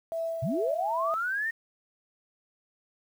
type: tone with tremolo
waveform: sine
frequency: 659 Hz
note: E5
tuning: 1 cent flat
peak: -28 dBFS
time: 0.12-1.14 s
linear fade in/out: 0 ms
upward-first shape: sine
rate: 2.3 Hz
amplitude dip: 40%
type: linear sweep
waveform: sine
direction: up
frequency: 101.7 to 1864.7 Hz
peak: -27 dBFS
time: 0.42-1.51 s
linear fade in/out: 10 ms
effects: 9-bit